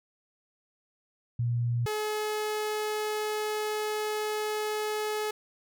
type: tone pair in turn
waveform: sine / sawtooth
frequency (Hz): 119.2 / 426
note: A#2 / G#4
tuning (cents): +39 / +44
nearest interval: octave + minor seventh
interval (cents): 2205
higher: second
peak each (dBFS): -25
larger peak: neither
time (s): 1.39-1.86 / 1.86-5.31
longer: second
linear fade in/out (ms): 5
effects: none